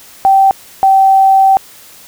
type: tone pair in turn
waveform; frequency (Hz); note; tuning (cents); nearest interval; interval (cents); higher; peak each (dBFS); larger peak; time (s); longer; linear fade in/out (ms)
sine; 777 / 773.6; G5 / G5; -16 / -23; unison; 7; first; -4; neither; 0.25-0.51 / 0.83-1.57; second; 0
effects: white hiss -38 dBFS RMS until 2.07 s